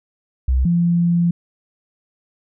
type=tone pair in turn; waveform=sine; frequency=64.4 / 171.93 Hz; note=C2 / F3; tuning=-27 / -27 cents; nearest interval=octave + perfect fourth; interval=1700 cents; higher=second; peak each=-13 dBFS; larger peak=neither; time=0.48-0.65 / 0.65-1.31 s; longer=second; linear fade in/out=5 ms; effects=none